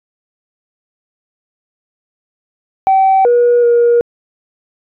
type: tone with pitch steps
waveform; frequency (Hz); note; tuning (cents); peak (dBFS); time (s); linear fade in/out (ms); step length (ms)
sine; 769 / 481.5 / 474.5; G5 / B4 / A#4; -33 / -44 / +31; -5; 2.87-4.01; 0; 380
effects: tanh soft clip ceiling -4 dBFS